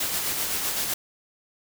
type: noise with tremolo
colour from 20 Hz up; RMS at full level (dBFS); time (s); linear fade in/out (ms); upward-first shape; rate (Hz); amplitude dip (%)
white; -26; 0-0.94; 5; sine; 7.8; 35
effects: none